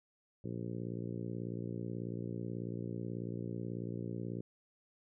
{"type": "harmonic tone", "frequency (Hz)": 58.27, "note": "A#1", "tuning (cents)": 0, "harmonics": [2, 3, 4, 5, 6, 7, 8, 9], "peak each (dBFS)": [-42, -43, -47, -47, -47, -49, -53, -56], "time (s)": [0.44, 4.41], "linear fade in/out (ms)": 5, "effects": []}